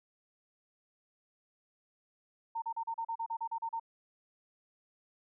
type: tone bursts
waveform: sine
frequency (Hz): 913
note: A#5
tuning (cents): -36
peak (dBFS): -33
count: 12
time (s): 2.55-3.798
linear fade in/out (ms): 10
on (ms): 71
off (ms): 36
effects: none